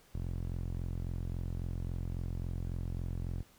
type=tone with band-pass filter; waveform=sawtooth; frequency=43.65 Hz; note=F1; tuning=in tune; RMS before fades=-37 dBFS; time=0.14-3.43 s; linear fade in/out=10 ms; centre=100 Hz; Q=0.86; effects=pink hiss -63 dBFS RMS until 3.58 s